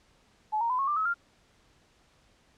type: tone with pitch steps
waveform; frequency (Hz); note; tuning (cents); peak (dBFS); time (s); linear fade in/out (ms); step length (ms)
sine; 858 / 930.3 / 1008.6 / 1093.6 / 1185.7 / 1285.5 / 1393.8; A5 / A#5 / B5 / C#6 / D6 / E6 / F6; -44 / -4 / +36 / -24 / +16 / -44 / -4; -25; 0.52-1.143; 20; 89
effects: pink hiss -64 dBFS RMS until 2.57 s + low-pass 7000 Hz 12 dB/octave